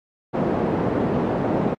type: band-pass noise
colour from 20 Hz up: pink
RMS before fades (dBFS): -22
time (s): 0.33-1.75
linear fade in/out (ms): 20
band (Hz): 180 to 630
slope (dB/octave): 12
effects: AAC 48 kbps